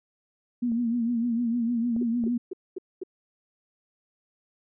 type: tone with vibrato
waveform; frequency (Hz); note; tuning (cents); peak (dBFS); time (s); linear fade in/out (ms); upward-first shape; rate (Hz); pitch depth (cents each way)
sine; 235.4; A#3; +17; -23; 0.62-2.38; 10; triangle; 6.6; 83
type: clicks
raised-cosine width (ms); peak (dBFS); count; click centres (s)
2; -34 / -27 / -27; 3; 0.719 / 1.964 / 2.239
type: tone bursts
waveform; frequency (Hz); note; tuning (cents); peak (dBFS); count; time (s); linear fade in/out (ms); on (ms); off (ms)
sine; 370; F#4; 0; -29; 5; 2.01-3.035; 5; 21; 230
effects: none